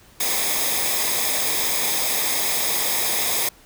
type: noise with comb filter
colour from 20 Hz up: white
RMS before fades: -22 dBFS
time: 0.2-3.49 s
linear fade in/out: 5 ms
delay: 0.69 ms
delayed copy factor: -0.65
effects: pink hiss -51 dBFS RMS until 3.65 s